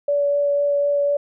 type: tone with vibrato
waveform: sine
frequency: 573 Hz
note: D5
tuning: 43 cents flat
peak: -16 dBFS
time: 0.08-1.17 s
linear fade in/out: 5 ms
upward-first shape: sine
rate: 4 Hz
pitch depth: 8 cents each way
effects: none